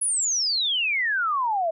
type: exponential sweep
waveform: sine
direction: down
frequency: 10548 to 630 Hz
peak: -21 dBFS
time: 0.01-1.71 s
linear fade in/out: 10 ms
effects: none